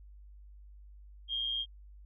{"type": "tone with amplitude modulation", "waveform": "sine", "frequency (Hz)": 3223, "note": "G7", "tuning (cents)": 47, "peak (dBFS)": -29, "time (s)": [1.28, 1.66], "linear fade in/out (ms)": 50, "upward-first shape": "sine", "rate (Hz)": 120, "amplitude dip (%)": 50, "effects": ["added 50 Hz sine -50 dBFS peak until 2.05 s"]}